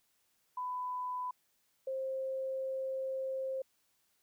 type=tone pair in turn; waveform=sine; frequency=999 / 529.2 Hz; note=B5 / C5; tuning=+20 / +20 cents; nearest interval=major seventh; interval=1100 cents; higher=first; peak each=-35 / -34 dBFS; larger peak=second; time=0.57-1.31 / 1.87-3.62 s; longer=second; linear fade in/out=5 ms; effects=white hiss -75 dBFS RMS until 4.22 s